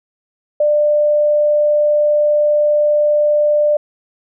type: tone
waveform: sine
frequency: 595 Hz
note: D5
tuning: 22 cents sharp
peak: -10 dBFS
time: 0.6-3.77 s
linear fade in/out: 5 ms
effects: none